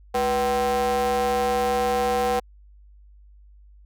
square ring-modulated tone, 138.59 Hz, C#3, in tune, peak -18 dBFS, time 0.14-2.4 s, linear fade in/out 10 ms, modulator 627 Hz, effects added 50 Hz sine -47 dBFS peak until 3.85 s

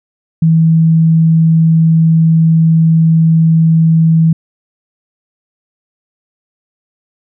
sine tone, 162.3 Hz, E3, 27 cents flat, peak -5 dBFS, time 0.42-4.33 s, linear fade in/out 5 ms, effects none

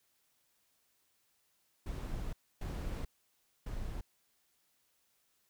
brown noise bursts at uneven times, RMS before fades -39 dBFS, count 3, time 1.86-2.33 / 2.61-3.05 / 3.66-4.01 s, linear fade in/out 5 ms, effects white hiss -75 dBFS RMS until 5.49 s

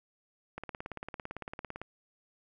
click train, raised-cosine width 0.5 ms, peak -24 dBFS, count 23, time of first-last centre 0.58-1.816 s, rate 17.8 Hz, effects none

